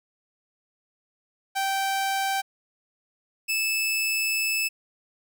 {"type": "tone pair in turn", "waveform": "sawtooth", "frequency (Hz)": [779, 2620], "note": ["G5", "E7"], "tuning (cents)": [-11, -11], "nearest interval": "octave + major sixth", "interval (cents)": 2100, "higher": "second", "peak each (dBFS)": -20, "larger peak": "neither", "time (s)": [[1.55, 2.42], [3.48, 4.69]], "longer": "second", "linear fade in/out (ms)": 20, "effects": []}